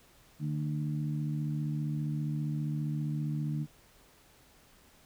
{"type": "harmonic tone", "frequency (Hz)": 75, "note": "D2", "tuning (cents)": 37, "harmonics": [2, 3, 4], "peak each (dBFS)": [-31, -39, -41], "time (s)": [0.39, 3.67], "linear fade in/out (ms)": 50, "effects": ["pink hiss -61 dBFS RMS until 5.05 s"]}